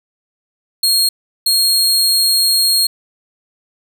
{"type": "tone bursts at uneven times", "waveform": "sawtooth", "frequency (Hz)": 4259, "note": "C8", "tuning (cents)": 30, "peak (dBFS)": -8, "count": 2, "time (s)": [[0.83, 1.09], [1.46, 2.87]], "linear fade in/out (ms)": 5, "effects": []}